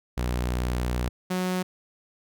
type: tone pair in turn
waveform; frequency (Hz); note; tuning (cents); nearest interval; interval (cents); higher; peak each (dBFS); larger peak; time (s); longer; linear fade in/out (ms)
sawtooth; 61.2 / 183.39; B1 / F#3; -15 / -15; octave + perfect fifth; 1900; second; -21; neither; 0.17-1.09 / 1.3-1.63; first; 10
effects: none